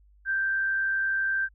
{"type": "tone with amplitude modulation", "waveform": "sine", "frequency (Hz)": 1568, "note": "G6", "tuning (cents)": 0, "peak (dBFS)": -22, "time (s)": [0.25, 1.49], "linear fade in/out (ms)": 50, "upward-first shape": "sine", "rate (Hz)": 99.9, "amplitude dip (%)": 35, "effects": ["added 50 Hz sine -55 dBFS peak until 1.54 s"]}